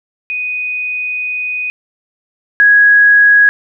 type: tone pair in turn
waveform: sine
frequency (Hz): 2489 / 1661.2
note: D#7 / G#6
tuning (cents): 0 / 0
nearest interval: perfect fifth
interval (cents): 700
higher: first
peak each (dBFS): -16 / -4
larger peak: second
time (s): 0.3-1.7 / 2.6-3.49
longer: first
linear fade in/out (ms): 0
effects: none